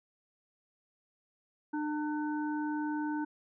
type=harmonic tone; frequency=300 Hz; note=D4; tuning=37 cents sharp; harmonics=1 / 3 / 5; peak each=-32 / -39 / -43 dBFS; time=1.73-3.25 s; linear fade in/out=10 ms; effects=none